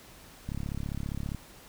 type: click train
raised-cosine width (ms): 5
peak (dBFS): -22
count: 31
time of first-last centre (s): 0.49-1.347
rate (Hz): 35
effects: pink hiss -52 dBFS RMS until 1.68 s